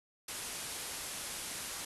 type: low-pass noise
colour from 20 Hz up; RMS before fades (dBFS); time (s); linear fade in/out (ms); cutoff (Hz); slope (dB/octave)
white; -42; 0.28-1.85; 5; 12000; 96
effects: none